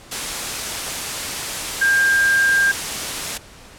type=tone in noise; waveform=sine; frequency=1600 Hz; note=G6; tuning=35 cents sharp; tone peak=-13 dBFS; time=1.81-2.72 s; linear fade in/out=10 ms; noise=white; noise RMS=-25 dBFS; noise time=0.11-3.38 s; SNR=+9 dB; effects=pink hiss -43 dBFS RMS until 3.78 s + low-pass 10000 Hz 12 dB/octave